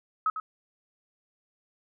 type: tone with echo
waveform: sine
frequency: 1278 Hz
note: D#6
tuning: 46 cents sharp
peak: -22 dBFS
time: 0.26-0.3 s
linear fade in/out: 2 ms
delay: 100 ms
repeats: 1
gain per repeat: -9 dB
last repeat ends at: 0.4 s
effects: none